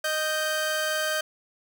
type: tone pair together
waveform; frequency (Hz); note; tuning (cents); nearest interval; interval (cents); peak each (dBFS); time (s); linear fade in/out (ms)
sawtooth; 619.9 / 1562; D#5 / G6; -7 / -7; octave + major third; 1600; -24; 0.04-1.21; 5
effects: none